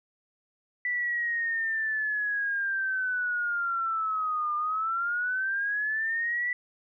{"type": "linear two-way sweep", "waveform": "sine", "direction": "down then up", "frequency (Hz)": [1975.5, 1199, 1975.5], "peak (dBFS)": -26, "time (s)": [0.85, 6.53], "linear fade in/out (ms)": 2, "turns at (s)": 4.55, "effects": []}